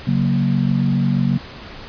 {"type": "chord", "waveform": "sine", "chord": "F# major", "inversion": "second", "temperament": "equal", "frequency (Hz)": [138.59, 185, 233.1], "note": ["C#3", "F#3", "A#3"], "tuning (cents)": [0, 0, 0], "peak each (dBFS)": [-18, -19, -20], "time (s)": [0.07, 1.38], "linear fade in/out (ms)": 5, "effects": ["pink hiss -36 dBFS RMS until 1.88 s", "resampled to 11025 Hz"]}